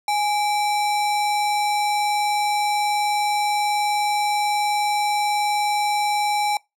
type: tone with sample-and-hold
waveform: sine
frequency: 830.6 Hz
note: G#5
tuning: in tune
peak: -18 dBFS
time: 0.08-6.57 s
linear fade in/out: 2 ms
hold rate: 3150 Hz
effects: noise-tail reverb RT60 0.2 s tail -23 dB re dry + low-pass 12000 Hz 12 dB/octave